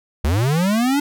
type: linear sweep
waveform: square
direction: up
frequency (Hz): 65 to 293.7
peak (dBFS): -16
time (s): 0.24-1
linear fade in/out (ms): 5
effects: none